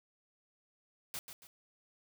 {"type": "noise with echo", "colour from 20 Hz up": "white", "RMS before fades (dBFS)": -41, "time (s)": [1.14, 1.19], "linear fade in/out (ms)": 0, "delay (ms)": 140, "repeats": 2, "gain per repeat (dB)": -8, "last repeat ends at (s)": 1.47, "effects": []}